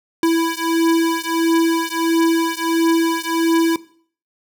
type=beating tone pair; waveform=square; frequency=329.6 / 331.1 Hz; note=E4 / E4; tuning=0 / +8 cents; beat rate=1.5 Hz; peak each=-19 / -19 dBFS; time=0.23-3.76 s; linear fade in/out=2 ms; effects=noise-tail reverb RT60 0.5 s tail -18 dB re dry